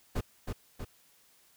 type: noise with echo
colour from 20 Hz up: brown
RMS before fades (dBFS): -31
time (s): 0.15-0.21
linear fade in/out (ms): 10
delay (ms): 320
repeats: 2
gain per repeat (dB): -4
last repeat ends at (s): 0.85
effects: white hiss -64 dBFS RMS until 1.56 s